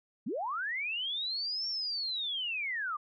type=linear two-way sweep; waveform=sine; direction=up then down; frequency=169.6 to 5520 to 1151 Hz; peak=-32 dBFS; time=0.26-2.97 s; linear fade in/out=10 ms; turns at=1.68 s; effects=none